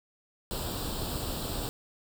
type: noise with comb filter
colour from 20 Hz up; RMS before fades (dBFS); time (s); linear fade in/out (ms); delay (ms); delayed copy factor
pink; -34; 0.51-1.69; 0; 0.24; +0.75
effects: none